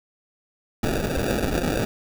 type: noise with sample-and-hold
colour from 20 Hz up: violet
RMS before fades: -24 dBFS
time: 0.83-1.85 s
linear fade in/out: 5 ms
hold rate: 1050 Hz
effects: none